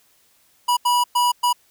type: tone bursts at uneven times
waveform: square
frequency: 975 Hz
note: B5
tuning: 23 cents flat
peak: -16 dBFS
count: 4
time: 0.68-0.77 / 0.85-1.04 / 1.15-1.32 / 1.43-1.53 s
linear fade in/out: 10 ms
effects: white hiss -59 dBFS RMS until 1.7 s